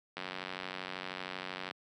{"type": "click train", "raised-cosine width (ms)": 0.3, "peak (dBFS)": -22, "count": 144, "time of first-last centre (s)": [0.17, 1.711], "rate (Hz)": 92.8, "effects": ["high-pass 150 Hz 12 dB/octave"]}